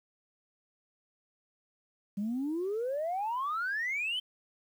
sine exponential sweep, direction up, 194.6 to 3136 Hz, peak -29 dBFS, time 2.17-4.2 s, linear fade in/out 10 ms, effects tanh soft clip ceiling -27 dBFS + 10-bit

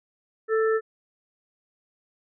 harmonic tone, 441.9 Hz, A4, 7 cents sharp, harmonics 1 / 3 / 4, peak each -20 / -30 / -32 dBFS, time 0.48-0.81 s, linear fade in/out 50 ms, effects none

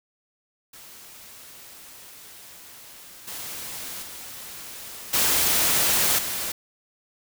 white noise with level steps, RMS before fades -45 / -35 / -39 / -21 / -29 dBFS, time 0.73-6.52 s, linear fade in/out 5 ms, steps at 3.27 / 4.02 / 5.13 / 6.18 s, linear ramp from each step 10 ms, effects none

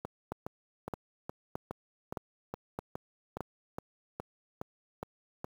two click trains, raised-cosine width 1 ms, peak -23 / -21 dBFS, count 14 / 6, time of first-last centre 0.05-5.444 / 0.32-3.406 s, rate 2.41 / 1.62 Hz, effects high-pass 60 Hz 12 dB/octave + 8-bit

